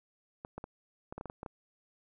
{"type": "clicks", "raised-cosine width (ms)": 1, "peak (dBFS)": -27, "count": 10, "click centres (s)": [0.449, 0.58, 0.641, 1.125, 1.18, 1.211, 1.257, 1.299, 1.431, 1.462], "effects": []}